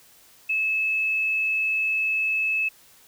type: tone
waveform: sine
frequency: 2600 Hz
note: E7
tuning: 24 cents flat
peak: -21 dBFS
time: 0.49-2.69 s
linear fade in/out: 10 ms
effects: white hiss -54 dBFS RMS until 3.07 s